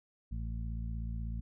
harmonic tone, 56.3 Hz, A1, 40 cents sharp, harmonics 1 / 2 / 3 / 4, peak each -36 / -42 / -47 / -48 dBFS, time 0.31-1.41 s, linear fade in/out 10 ms, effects none

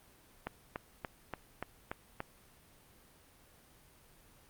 click train, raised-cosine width 0.5 ms, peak -22 dBFS, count 7, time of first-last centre 0.47-2.204 s, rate 3.46 Hz, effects pink hiss -62 dBFS RMS until 4.49 s + Opus 32 kbps

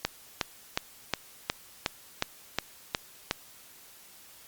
click train, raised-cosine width 0.2 ms, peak -8 dBFS, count 10, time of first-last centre 0.05-3.311 s, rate 2.76 Hz, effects white hiss -53 dBFS RMS until 4.47 s + Opus 48 kbps

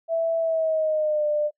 sine tone with pitch glide, 659.3 to 597.6 Hz, E5 to D5, 0 to +30 cents, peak -20 dBFS, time 0.08-1.51 s, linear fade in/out 50 ms, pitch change -170 cents, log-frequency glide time 0.39-1.27 s, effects noise-tail reverb RT60 0.1 s tail -24 dB re dry

